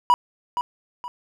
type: tone with echo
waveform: triangle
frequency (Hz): 976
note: B5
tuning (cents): -21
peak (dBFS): -10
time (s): 0.1-0.14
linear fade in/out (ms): 0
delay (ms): 470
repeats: 2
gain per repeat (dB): -9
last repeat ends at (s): 1.08
effects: none